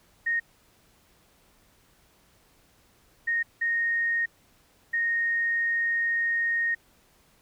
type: tone bursts at uneven times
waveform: sine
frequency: 1857 Hz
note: A#6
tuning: 7 cents flat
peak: -23 dBFS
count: 4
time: 0.26-0.4 / 3.27-3.43 / 3.61-4.26 / 4.93-6.75 s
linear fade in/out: 10 ms
effects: pink hiss -62 dBFS RMS until 7.41 s